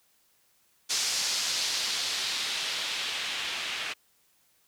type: noise with low-pass filter sweep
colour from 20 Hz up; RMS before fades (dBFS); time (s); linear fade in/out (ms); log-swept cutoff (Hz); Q
blue; -31; 0.89-3.94; 20; 5600 to 2700; 1.5
effects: white hiss -67 dBFS RMS until 4.67 s